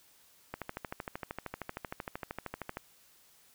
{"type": "click train", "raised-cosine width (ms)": 0.5, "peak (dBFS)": -22, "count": 30, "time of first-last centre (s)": [0.54, 2.771], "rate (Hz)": 13, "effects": ["white hiss -63 dBFS RMS until 3.54 s"]}